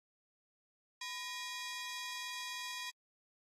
15% pulse ring-modulated tone, 1442 Hz, F#6, 45 cents flat, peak -31 dBFS, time 1.01-2.9 s, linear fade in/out 5 ms, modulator 442 Hz, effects AAC 32 kbps

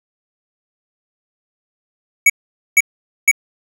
square tone bursts, 2248 Hz, C#7, 24 cents sharp, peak -7 dBFS, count 3, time 2.26-3.314 s, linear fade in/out 5 ms, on 38 ms, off 470 ms, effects none

